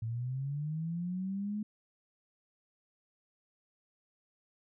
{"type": "linear sweep", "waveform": "sine", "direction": "up", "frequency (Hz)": [110, 213.6], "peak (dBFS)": -33, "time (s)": [0.02, 1.63], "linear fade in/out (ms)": 5, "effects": []}